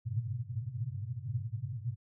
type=band-pass noise; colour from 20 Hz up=white; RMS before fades=-37 dBFS; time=0.05-1.96 s; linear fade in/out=20 ms; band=100 to 130 Hz; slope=96 dB/octave; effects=none